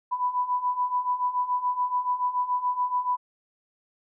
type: beating tone pair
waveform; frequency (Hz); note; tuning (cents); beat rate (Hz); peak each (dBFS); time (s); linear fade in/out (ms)
sine; 987.8 / 994.8; B5 / B5; 0 / +12; 7; -29 / -25; 0.11-3.17; 20
effects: none